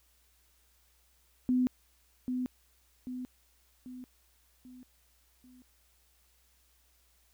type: tone with echo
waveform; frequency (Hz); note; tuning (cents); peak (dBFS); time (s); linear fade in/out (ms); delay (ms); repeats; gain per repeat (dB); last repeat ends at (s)
sine; 252; B3; +35; -24; 1.49-1.67; 0; 790; 5; -6; 5.62
effects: added 60 Hz sine -69 dBFS peak until 7.33 s + white hiss -69 dBFS RMS until 7.33 s